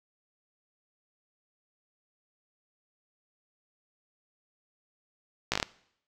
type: slowing click train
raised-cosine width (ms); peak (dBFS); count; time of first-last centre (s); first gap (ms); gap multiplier
0.2; -9; 6; 5.52-5.628; 16; 1.15
effects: noise-tail reverb RT60 0.7 s tail -21 dB re dry